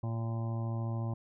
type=harmonic tone; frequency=114.2 Hz; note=A#2; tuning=35 cents flat; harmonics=1 / 2 / 3 / 5 / 6 / 7 / 8 / 9; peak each=-32 / -42 / -46 / -48 / -51 / -50 / -54 / -51 dBFS; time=0.03-1.14 s; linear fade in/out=5 ms; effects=none